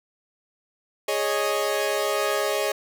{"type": "chord", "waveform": "sawtooth", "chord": "Ab suspended fourth", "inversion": "none", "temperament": "equal", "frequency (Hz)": [415.3, 554.4, 622.3], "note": ["Ab4", "Db5", "Eb5"], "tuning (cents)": [0, 0, 0], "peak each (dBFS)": -23, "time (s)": [1.08, 2.72], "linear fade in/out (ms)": 5, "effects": []}